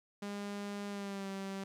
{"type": "tone with pitch glide", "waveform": "sawtooth", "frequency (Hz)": [202.9, 194.63], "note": ["G#3", "G3"], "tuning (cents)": [-40, -12], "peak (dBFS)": -35, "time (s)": [0.22, 1.64], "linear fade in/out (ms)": 5, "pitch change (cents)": -72, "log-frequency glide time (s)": [0.89, 1.28], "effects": ["low-pass 9000 Hz 12 dB/octave", "12-bit"]}